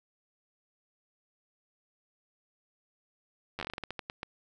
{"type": "slowing click train", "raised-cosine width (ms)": 0.3, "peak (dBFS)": -20, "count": 14, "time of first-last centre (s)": [3.59, 4.231], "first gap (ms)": 10, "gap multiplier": 1.24, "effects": []}